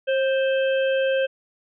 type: harmonic tone with a mistuned harmonic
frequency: 523.3 Hz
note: C5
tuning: in tune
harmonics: 1 / 3 / 5 / 6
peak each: -19 / -29 / -33 / -35 dBFS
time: 0.07-1.27 s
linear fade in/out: 20 ms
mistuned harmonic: 1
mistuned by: +35 cents
effects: none